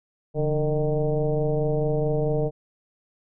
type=tone with frequency modulation; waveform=sine; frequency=299.7 Hz; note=D4; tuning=35 cents sharp; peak=-20 dBFS; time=0.34-2.51 s; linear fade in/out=50 ms; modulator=156 Hz; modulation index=2; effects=none